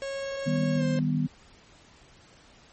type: tone with pitch glide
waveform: 45% pulse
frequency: 548 to 526.9 Hz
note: C#5 to C5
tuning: -20 to +12 cents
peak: -31 dBFS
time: 0.02-0.99 s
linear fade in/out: 0 ms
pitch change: -68 cents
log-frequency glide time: 0.76-0.84 s
type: chord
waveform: sine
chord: Eb augmented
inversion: none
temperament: equal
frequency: 155.56 / 196 / 246.9 Hz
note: Eb3 / G3 / B3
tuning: 0 / 0 / 0 cents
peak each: -26 / -31 / -27 dBFS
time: 0.46-1.27 s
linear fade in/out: 10 ms
effects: pink hiss -55 dBFS RMS until 2.72 s + MP3 32 kbps